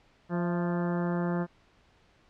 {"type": "harmonic tone with a mistuned harmonic", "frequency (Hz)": 174.61, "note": "F3", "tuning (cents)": 0, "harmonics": [1, 2, 3, 4, 5, 6, 7, 8, 9, 10], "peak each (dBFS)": [-28, -34, -38, -40, -42, -44, -45, -46, -47, -48], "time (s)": [0.29, 1.47], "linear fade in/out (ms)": 50, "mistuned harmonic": 4, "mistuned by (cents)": -46, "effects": ["pink hiss -63 dBFS RMS until 2.29 s", "low-pass 4000 Hz 12 dB/octave"]}